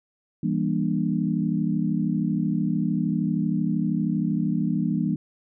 sine chord, E half-diminished seventh, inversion none, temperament just, 164.81 / 197.78 / 237.3 / 296.7 Hz, E3 / G3 / Bb3 / D4, 0 / +16 / +31 / +18 cents, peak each -26 / -26 / -27 / -29 dBFS, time 0.43-5.16 s, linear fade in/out 5 ms, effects none

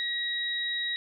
sine tone pair together, 1908 / 3820 Hz, A#6 / A#7, +40 / +42 cents, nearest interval octave, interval 1202 cents, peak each -32 / -30 dBFS, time 0-0.96 s, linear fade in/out 0 ms, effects none

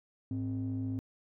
triangle ring-modulated tone, 78.5 Hz, D#2, 16 cents sharp, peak -26 dBFS, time 0.31-0.99 s, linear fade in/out 0 ms, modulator 184 Hz, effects tanh soft clip ceiling -26 dBFS

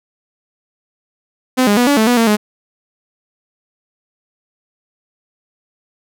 sawtooth tone with pitch steps, 256 / 204.9 / 244.3 / 285.9 / 219.3 / 244.3 / 228.6 / 210.3 Hz, C4 / G#3 / B3 / D4 / A3 / B3 / A#3 / G#3, -38 / -23 / -19 / -46 / -6 / -19 / -34 / +22 cents, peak -6 dBFS, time 1.57-2.37 s, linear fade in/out 20 ms, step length 100 ms, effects none

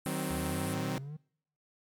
white band-pass noise, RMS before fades -47 dBFS, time 0.05-0.74 s, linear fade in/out 10 ms, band 8100 to 12000 Hz, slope 48 dB/octave
sawtooth chord, C diminished, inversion first, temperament equal with one note detuned, 155.56 / 187.91 / 261.6 Hz, Eb3 / Gb3 / C4, 0 / +27 / 0 cents, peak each -33 dBFS, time 0.06-0.98 s, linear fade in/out 0 ms
triangle exponential sweep, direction up, 69.5 to 157.5 Hz, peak -37 dBFS, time 0.3-1.17 s, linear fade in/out 10 ms
effects noise-tail reverb RT60 0.7 s tail -26 dB re dry

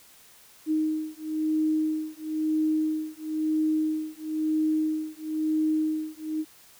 sine beating tone pair, 311.1 / 312.1 Hz, D#4 / D#4, 0 / +5 cents, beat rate 1 Hz, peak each -27 dBFS, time 0.66-6.45 s, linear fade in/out 50 ms, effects white hiss -54 dBFS RMS until 6.79 s

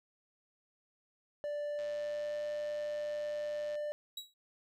triangle tone with pitch glide, 587 to 594.2 Hz, D5 to D5, -1 to +20 cents, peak -33 dBFS, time 1.44-3.92 s, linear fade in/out 0 ms, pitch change +21 cents, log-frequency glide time 1.63-2.45 s
click train, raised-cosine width 0.2 ms, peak -37 dBFS, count 219, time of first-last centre 1.79-3.754 s, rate 111 Hz
40% pulse tone with exponential decay, 3874 Hz, B7, 34 cents flat, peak -36 dBFS, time 4.17-4.34 s, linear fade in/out 5 ms, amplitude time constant 36 ms
effects none

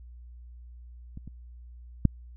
clicks, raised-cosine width 5 ms, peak -28 / -29 / -7 dBFS, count 3, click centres 1.174 / 1.276 / 2.053 s, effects added 60 Hz sine -44 dBFS peak until 2.36 s

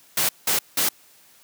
white noise bursts, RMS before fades -21 dBFS, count 3, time 0.17-0.89 s, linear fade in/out 5 ms, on 120 ms, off 180 ms, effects white hiss -54 dBFS RMS until 1.43 s + high-pass 100 Hz 12 dB/octave

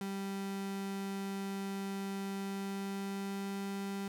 35% pulse tone with pitch glide, 196 to 197.36 Hz, G3 to G3, 0 to +12 cents, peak -35 dBFS, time 0.01-4.08 s, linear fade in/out 2 ms, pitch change +12 cents, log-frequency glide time 2.33-3.64 s, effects none

